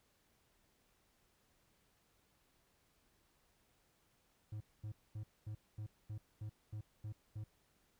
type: tone bursts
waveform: triangle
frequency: 106.5 Hz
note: G#2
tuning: 44 cents sharp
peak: -40 dBFS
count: 10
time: 4.52-7.44 s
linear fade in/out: 5 ms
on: 85 ms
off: 230 ms
effects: pink hiss -75 dBFS RMS until 7.99 s